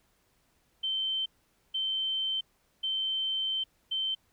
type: tone bursts at uneven times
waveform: sine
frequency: 3101 Hz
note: G7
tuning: 19 cents flat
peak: -28 dBFS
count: 4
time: 0.83-1.26 / 1.74-2.41 / 2.83-3.64 / 3.91-4.15 s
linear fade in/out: 10 ms
effects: pink hiss -70 dBFS RMS until 4.32 s